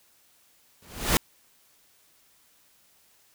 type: noise with exponential growth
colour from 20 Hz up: pink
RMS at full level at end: -17 dBFS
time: 0.82-1.17 s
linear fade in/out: 0 ms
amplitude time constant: 76 ms
effects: white hiss -62 dBFS RMS until 3.34 s